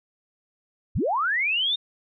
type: linear sweep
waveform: sine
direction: up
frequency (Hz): 33.45 to 3699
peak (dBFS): -21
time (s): 0.95-1.76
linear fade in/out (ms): 10
effects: none